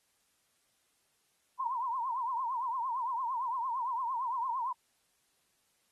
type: tone with vibrato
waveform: sine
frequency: 987.8 Hz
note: B5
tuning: in tune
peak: -31 dBFS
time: 1.59-4.73 s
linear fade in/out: 10 ms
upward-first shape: triangle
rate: 8.8 Hz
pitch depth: 170 cents each way
effects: white hiss -74 dBFS RMS until 5.91 s + AAC 32 kbps